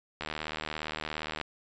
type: click train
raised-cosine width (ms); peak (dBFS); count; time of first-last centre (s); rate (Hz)
0.3; -18; 94; 0.21-1.413; 77.3
effects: resampled to 16000 Hz